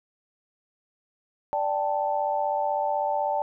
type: chord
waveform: sine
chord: D suspended fourth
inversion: none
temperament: equal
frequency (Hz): 587.3 / 784 / 880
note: D5 / G5 / A5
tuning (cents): 0 / 0 / 0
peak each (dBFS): -28 / -28 / -27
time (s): 1.53-3.42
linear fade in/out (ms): 0
effects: none